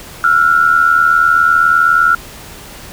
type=tone pair together; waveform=sine; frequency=1346 / 1425.9 Hz; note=E6 / F6; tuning=+36 / +36 cents; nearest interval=minor second; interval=100 cents; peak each=-10 dBFS; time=0.24-2.15 s; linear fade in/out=2 ms; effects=pink hiss -33 dBFS RMS until 2.92 s